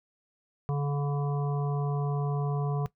harmonic tone, 143.3 Hz, D3, 42 cents flat, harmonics 1 / 3 / 5 / 7 / 8, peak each -26 / -36 / -40 / -43 / -44 dBFS, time 0.69-2.86 s, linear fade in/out 0 ms, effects noise-tail reverb RT60 0.1 s tail -17 dB re dry

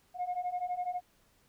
sine beating tone pair, 712 / 724 Hz, F5 / F#5, +33 / -38 cents, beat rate 12 Hz, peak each -35 / -33 dBFS, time 0.14-1.01 s, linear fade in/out 50 ms, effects tanh soft clip ceiling -28 dBFS + pink hiss -68 dBFS RMS until 1.48 s

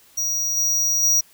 square tone with level steps, 5760 Hz, F#8, 47 cents flat, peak -21 / -18 / -15 dBFS, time 0.17-1.21 s, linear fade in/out 10 ms, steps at 0.57 / 1.03 s, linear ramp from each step 2 ms, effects white hiss -53 dBFS RMS until 1.33 s

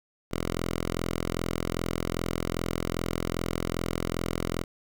5% pulse tone, 42.52 Hz, F1, 46 cents flat, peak -17 dBFS, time 0.31-4.64 s, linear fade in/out 10 ms, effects none

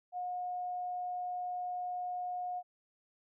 sine tone, 721 Hz, F#5, 45 cents flat, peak -35 dBFS, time 0.12-2.63 s, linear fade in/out 50 ms, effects none

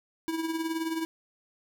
square tone with tremolo, 325 Hz, E4, 24 cents flat, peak -27 dBFS, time 0.28-1.05 s, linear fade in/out 0 ms, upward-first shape triangle, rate 19 Hz, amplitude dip 65%, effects none

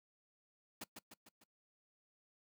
pink noise with echo, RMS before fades -45 dBFS, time 0.81-0.84 s, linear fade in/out 5 ms, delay 150 ms, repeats 4, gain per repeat -5 dB, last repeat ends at 1.44 s, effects noise-tail reverb RT60 0.1 s tail -22 dB re dry + high-pass 150 Hz 12 dB/octave

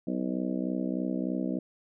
harmonic tone with a mistuned harmonic, 63.3 Hz, B1, 43 cents sharp, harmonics 3 / 4 / 5 / 6 / 7 / 8 / 9 / 10, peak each -33 / -32 / -34 / -44 / -46 / -41 / -45 / -43 dBFS, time 0.07-1.59 s, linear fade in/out 5 ms, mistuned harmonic 10, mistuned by -16 cents, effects none

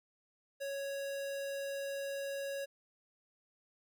square tone, 554.4 Hz, C#5, in tune, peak -38 dBFS, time 0.6-2.66 s, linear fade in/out 20 ms, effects none

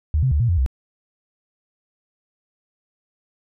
sine tone with pitch steps, 76.4 / 130.6 / 73.6 / 118.7 / 86.5 / 65.1 Hz, D#2 / C3 / D2 / A#2 / F2 / C2, -31 / -3 / +4 / +32 / -16 / -8 cents, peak -15 dBFS, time 0.14-0.662 s, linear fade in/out 0 ms, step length 87 ms, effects none

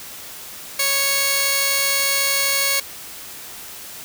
5% pulse tone pair together, 553 / 2212 Hz, C#5 / C#7, -4 / -4 cents, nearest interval 2 octaves, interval 2400 cents, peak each -10 dBFS, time 0.79-2.8 s, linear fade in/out 5 ms, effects white hiss -36 dBFS RMS until 4.04 s

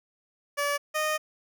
15% pulse tone pair in turn, 575 / 616.5 Hz, D5 / D#5, -37 / -16 cents, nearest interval minor second, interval 121 cents, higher second, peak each -19 dBFS, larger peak neither, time 0.57-0.78 / 0.94-1.18 s, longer second, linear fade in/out 20 ms, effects none

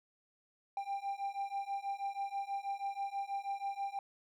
triangle beating tone pair, 790 / 796.2 Hz, G5 / G5, +13 / +27 cents, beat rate 6.2 Hz, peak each -38 / -37 dBFS, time 0.77-3.99 s, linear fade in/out 2 ms, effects none

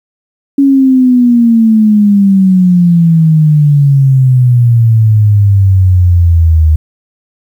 sine exponential sweep, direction down, 280 to 76.9 Hz, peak -3 dBFS, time 0.58-6.76 s, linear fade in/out 5 ms, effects 7-bit

